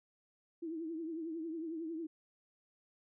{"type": "tone with vibrato", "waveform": "sine", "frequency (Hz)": 325.3, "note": "E4", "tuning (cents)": -23, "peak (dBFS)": -38, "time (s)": [0.62, 2.07], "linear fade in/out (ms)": 10, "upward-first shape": "triangle", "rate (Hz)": 11, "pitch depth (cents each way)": 96, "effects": []}